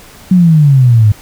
sine exponential sweep, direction down, 188.4 to 102.6 Hz, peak -3 dBFS, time 0.31-1.12 s, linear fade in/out 5 ms, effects pink hiss -37 dBFS RMS until 1.21 s

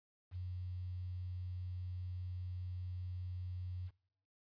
sine tone with quantisation, 90.5 Hz, F#2, 38 cents flat, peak -40 dBFS, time 0.31-3.91 s, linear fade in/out 50 ms, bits 11, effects noise-tail reverb RT60 0.7 s tail -21 dB re dry + resampled to 11025 Hz

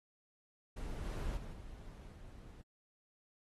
brown noise with level steps, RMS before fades -42 / -39 / -47 / -51 / -53 dBFS, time 0.76-2.62 s, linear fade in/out 10 ms, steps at 1.04 / 1.36 / 1.52 / 2.11 s, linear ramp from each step 20 ms, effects AAC 32 kbps

